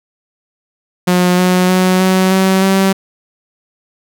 sawtooth tone with pitch steps, 179.7 / 182.21 / 184.75 / 187.33 / 189.95 / 192.6 Hz, F3 / F#3 / F#3 / F#3 / F#3 / G3, +50 / -26 / -2 / +22 / +46 / -30 cents, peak -5 dBFS, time 1.07-2.93 s, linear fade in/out 10 ms, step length 310 ms, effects none

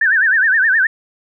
sine tone with vibrato, 1661.2 Hz, G#6, in tune, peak -10 dBFS, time 0.01-0.87 s, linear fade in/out 5 ms, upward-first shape sine, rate 9.6 Hz, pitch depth 180 cents each way, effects none

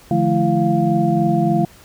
sine tone cluster, 148.9 / 172.4 / 215.6 / 335.7 / 699 Hz, D3 / F3 / A3 / E4 / F5, +24 / -22 / -35 / +32 / +1 cents, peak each -20 dBFS, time 0.11-1.65 s, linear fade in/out 2 ms, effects pink hiss -46 dBFS RMS until 1.84 s

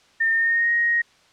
sine tone with pitch glide, 1811 to 1875.9 Hz, A6 to A#6, +49 to +10 cents, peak -17 dBFS, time 0.2-1.02 s, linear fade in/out 10 ms, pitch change +61 cents, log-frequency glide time 0.31-0.72 s, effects white hiss -56 dBFS RMS until 1.32 s + low-pass 5000 Hz 12 dB/octave

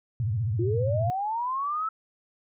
sine tone with vibrato, 110 Hz, A2, in tune, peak -24 dBFS, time 0.2-1.1 s, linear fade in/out 0 ms, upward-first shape sine, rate 15 Hz, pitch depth 230 cents each way
sine linear sweep, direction up, 329.6 to 1321 Hz, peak -26 dBFS, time 0.59-1.89 s, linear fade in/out 5 ms
effects none

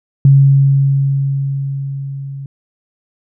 sine tone with level ramp, 137.8 Hz, C#3, 10 cents flat, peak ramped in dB -3 to -24 dBFS, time 0.25-2.46 s, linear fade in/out 2 ms, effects none

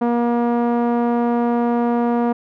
sawtooth tone with low-pass filter, 237.8 Hz, A#3, 35 cents sharp, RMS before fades -18 dBFS, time 0.01-2.33 s, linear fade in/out 10 ms, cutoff 910 Hz, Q 1.3, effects none

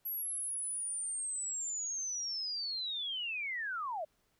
sine linear sweep, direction down, 11750 to 584 Hz, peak -35 dBFS, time 0.05-4.05 s, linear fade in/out 10 ms, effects pink hiss -75 dBFS RMS until 4.39 s

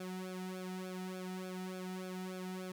sawtooth tone with flanger, 185 Hz, F#3, in tune, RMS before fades -43 dBFS, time 0-2.72 s, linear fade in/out 5 ms, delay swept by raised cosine 1 to 1.91 ms, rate 3.4 Hz, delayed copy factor -0.95, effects none

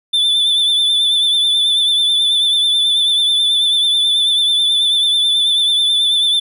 triangle tone with vibrato, 3518 Hz, A7, 1 cent flat, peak -10 dBFS, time 0.13-6.4 s, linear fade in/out 10 ms, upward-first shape sine, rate 9.2 Hz, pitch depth 37 cents each way, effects none

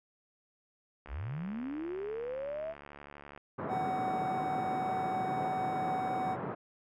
click train, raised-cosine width 0.5 ms, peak -33 dBFS, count 168, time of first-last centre 1.06-3.376 s, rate 72.1 Hz
sine linear sweep, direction up, 45.88 to 670 Hz, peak -35 dBFS, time 1.08-2.75 s, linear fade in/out 50 ms
pink band-pass noise, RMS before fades -38 dBFS, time 3.58-6.55 s, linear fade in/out 10 ms, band 130 to 1400 Hz, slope 24 dB/octave
triangle tone, 750 Hz, F#5, 23 cents sharp, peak -30 dBFS, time 3.68-6.37 s, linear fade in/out 50 ms
effects none

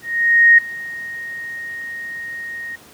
sine tone with ADSR envelope, 1864.7 Hz, A#6, in tune, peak -5 dBFS, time 0.02-2.76 s, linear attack 560 ms, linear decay 8 ms, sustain -21 dB, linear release 10 ms, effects pink hiss -45 dBFS RMS until 2.93 s + high-pass 100 Hz 12 dB/octave

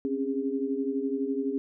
sine tone cluster, 265.6 / 277.5 / 408.5 Hz, C4 / C#4 / G#4, +26 / +2 / -29 cents, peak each -31 dBFS, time 0.05-1.58 s, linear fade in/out 0 ms, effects none

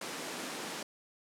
pink high-pass noise, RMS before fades -40 dBFS, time 0.01-0.83 s, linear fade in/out 5 ms, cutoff 210 Hz, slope 24 dB/octave, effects low-pass 10000 Hz 12 dB/octave

